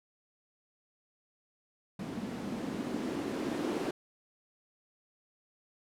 violet noise with low-pass filter sweep, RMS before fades -36 dBFS, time 1.99-3.91 s, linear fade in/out 5 ms, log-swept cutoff 210 to 330 Hz, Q 2.9, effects none

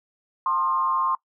sine tone with frequency modulation, 1060 Hz, C6, 22 cents sharp, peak -20 dBFS, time 0.46-1.15 s, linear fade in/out 2 ms, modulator 155 Hz, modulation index 0.68, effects noise-tail reverb RT60 0.1 s tail -22 dB re dry

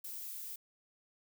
violet noise, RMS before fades -44 dBFS, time 0.04-0.56 s, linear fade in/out 5 ms, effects none

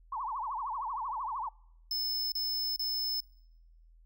sine tone with vibrato, 987.8 Hz, B5, in tune, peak -33 dBFS, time 0.12-1.49 s, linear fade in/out 5 ms, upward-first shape triangle, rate 13 Hz, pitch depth 290 cents each way
square tone bursts, 5230 Hz, E8, 15 cents flat, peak -31 dBFS, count 3, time 1.91-3.204 s, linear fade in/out 2 ms, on 410 ms, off 32 ms
effects noise-tail reverb RT60 0.8 s tail -25 dB re dry + added 41 Hz sine -56 dBFS peak until 4.05 s

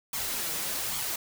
white noise with flanger, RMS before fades -32 dBFS, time 0.13-1.16 s, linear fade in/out 5 ms, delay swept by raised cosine 0.89 to 6.39 ms, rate 1.2 Hz, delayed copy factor +0.5, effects none

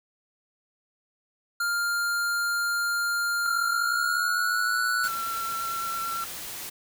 square tone with pitch glide, 1400 to 1473 Hz, F6 to F#6, +4 to -8 cents, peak -25 dBFS, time 1.6-5.08 s, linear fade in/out 5 ms, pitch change +88 cents, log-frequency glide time 3.68-4.8 s
triangle tone with vibrato, 1354 Hz, E6, 46 cents sharp, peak -27 dBFS, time 3.46-6.24 s, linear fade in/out 0 ms, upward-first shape sine, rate 8.9 Hz, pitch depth 14 cents each way
white noise, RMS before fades -37 dBFS, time 5.03-6.7 s, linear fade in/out 10 ms
effects none

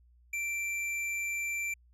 triangle tone with hard clipping, 2349 Hz, D7, in tune, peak -33 dBFS, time 0.33-1.74 s, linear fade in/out 5 ms, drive 17 dB, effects added 60 Hz sine -59 dBFS peak until 1.93 s + low-pass 12000 Hz 12 dB/octave

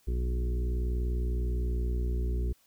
harmonic tone with a mistuned harmonic, 60.2 Hz, B1, 44 cents flat, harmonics 1 / 2 / 3 / 4 / 5 / 6 / 7, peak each -27 / -41 / -44 / -45 / -51 / -42 / -46 dBFS, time 0.07-2.53 s, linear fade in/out 10 ms, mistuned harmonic 2, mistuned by +15 cents, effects white hiss -66 dBFS RMS until 2.66 s

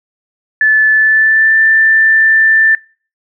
sine tone with pitch glide, 1740 to 1774.5 Hz, A6 to A6, -20 to +14 cents, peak -6 dBFS, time 0.61-2.75 s, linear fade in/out 2 ms, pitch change +34 cents, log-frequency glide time 0.91-1.58 s, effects noise-tail reverb RT60 0.4 s tail -22 dB re dry

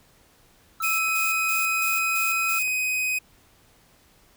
triangle tone with pitch glide, 1318.5 to 1335.4 Hz, E6 to E6, 0 to +22 cents, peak -26 dBFS, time 0.8-2.59 s, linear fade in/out 5 ms, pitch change +22 cents, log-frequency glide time 1.42-2.34 s
violet noise with tremolo, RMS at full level -31 dBFS, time 0.82-2.63 s, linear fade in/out 5 ms, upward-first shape square, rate 3 Hz, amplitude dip 75%
45% pulse tone, 2509 Hz, D#7, 14 cents sharp, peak -23 dBFS, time 0.83-3.19 s, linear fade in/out 10 ms
clicks, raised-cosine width 0.5 ms, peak -31 dBFS, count 2, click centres 1.085 / 2.678 s
effects pink hiss -58 dBFS RMS until 4.36 s

